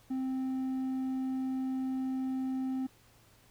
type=tone with hard clipping; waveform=sine; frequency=261.6 Hz; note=C4; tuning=in tune; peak=-32 dBFS; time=0.1-2.87 s; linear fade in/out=10 ms; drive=3 dB; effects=added 113 Hz sine -66 dBFS peak until 3.5 s + pink hiss -63 dBFS RMS until 3.5 s